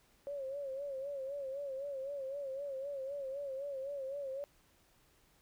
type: tone with vibrato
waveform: sine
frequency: 550 Hz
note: C#5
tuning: 14 cents flat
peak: -38 dBFS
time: 0.27-4.44 s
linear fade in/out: 0 ms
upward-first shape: sine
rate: 3.9 Hz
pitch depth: 78 cents each way
effects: pink hiss -69 dBFS RMS until 5.41 s